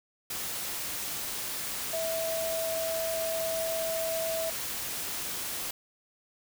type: tone in noise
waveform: sine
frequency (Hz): 653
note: E5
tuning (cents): -17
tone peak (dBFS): -30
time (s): 1.93-4.5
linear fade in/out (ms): 5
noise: white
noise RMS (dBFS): -35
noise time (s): 0.3-5.71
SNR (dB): +2
effects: none